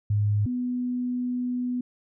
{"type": "tone pair in turn", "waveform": "sine", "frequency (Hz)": [103.83, 247.7], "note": ["G#2", "B3"], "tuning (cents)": [0, 5], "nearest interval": "octave + minor third", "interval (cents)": 1505, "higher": "second", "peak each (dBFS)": [-20, -25], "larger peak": "first", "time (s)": [[0.1, 0.46], [0.46, 1.81]], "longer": "second", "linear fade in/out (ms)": 5, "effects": []}